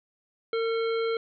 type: harmonic tone with a mistuned harmonic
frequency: 455.1 Hz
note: A#4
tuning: 42 cents flat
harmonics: 1 / 3 / 5 / 7 / 9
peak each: -25 / -35 / -39 / -42 / -44 dBFS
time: 0.53-1.17 s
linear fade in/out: 2 ms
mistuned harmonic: 5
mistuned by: -57 cents
effects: none